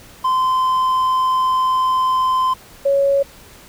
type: tone pair in turn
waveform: triangle / sine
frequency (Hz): 1032 / 555.6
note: C6 / C#5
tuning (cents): -24 / +4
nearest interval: major seventh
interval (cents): 1072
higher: first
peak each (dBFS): -12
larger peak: neither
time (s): 0.24-2.54 / 2.85-3.23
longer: first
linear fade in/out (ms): 10
effects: pink hiss -43 dBFS RMS until 3.68 s